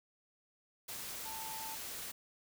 sine tone in noise, 887 Hz, A5, 14 cents sharp, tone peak -45 dBFS, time 1.25-1.75 s, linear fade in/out 10 ms, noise white, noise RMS -44 dBFS, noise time 0.88-2.12 s, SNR -4 dB, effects none

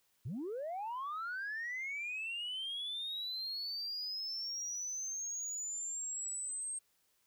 sine linear sweep, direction up, 95.8 to 8470 Hz, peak -36 dBFS, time 0.25-6.79 s, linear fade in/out 10 ms, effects tanh soft clip ceiling -35 dBFS + white hiss -75 dBFS RMS until 7.26 s

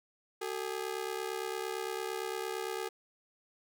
sawtooth ring-modulated tone, 411.8 Hz, G#4, 15 cents flat, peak -28 dBFS, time 0.41-2.89 s, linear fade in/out 10 ms, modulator 34.4 Hz, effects none

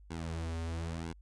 sawtooth tone with flanger, 82.41 Hz, E2, in tune, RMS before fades -38 dBFS, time 0.1-1.13 s, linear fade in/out 10 ms, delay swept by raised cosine 1.6 to 6 ms, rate 1 Hz, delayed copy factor -0.85, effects added 50 Hz sine -53 dBFS peak until 1.21 s + resampled to 22050 Hz

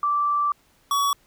sine / square tone pair in turn, 1168 / 1128.9 Hz, D6 / C#6, -10 / +31 cents, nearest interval minor second, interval 59 cents, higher first, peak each -19 / -20 dBFS, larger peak first, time 0.03-0.52 / 0.91-1.13 s, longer first, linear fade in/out 2 ms, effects pink hiss -61 dBFS RMS until 1.26 s

